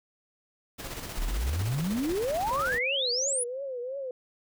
pink noise with tremolo, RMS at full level -37 dBFS, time 0.78-2.79 s, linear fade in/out 20 ms, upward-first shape square, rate 16 Hz, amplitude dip 40%
sine exponential sweep, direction up, 30.87 to 10548 Hz, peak -26 dBFS, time 1.17-3.44 s, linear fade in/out 10 ms
sine tone with vibrato, 518 Hz, C5, 17 cents flat, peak -32 dBFS, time 2.51-4.11 s, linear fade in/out 2 ms, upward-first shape triangle, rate 2.9 Hz, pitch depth 150 cents each way
effects none

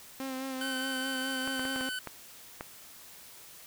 sawtooth tone with vibrato, 263.8 Hz, C4, 14 cents sharp, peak -31 dBFS, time 0.2-1.89 s, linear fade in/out 0 ms, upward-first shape sine, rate 4.8 Hz, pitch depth 28 cents each way
25% pulse tone with pitch glide, 1528 to 1509.6 Hz, G6 to F#6, -45 to +34 cents, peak -30 dBFS, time 0.61-1.99 s, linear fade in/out 2 ms, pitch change -21 cents, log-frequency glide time 1.8-1.88 s
clicks, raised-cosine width 0.5 ms, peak -22 dBFS, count 7, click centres 1.476 / 1.595 / 1.653 / 1.761 / 1.81 / 2.073 / 2.609 s
effects white hiss -51 dBFS RMS until 3.66 s

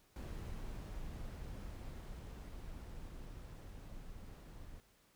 brown noise with level ramp, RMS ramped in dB -44 to -52 dBFS, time 0.16-4.8 s, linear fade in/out 0 ms, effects pink hiss -70 dBFS RMS until 5.15 s

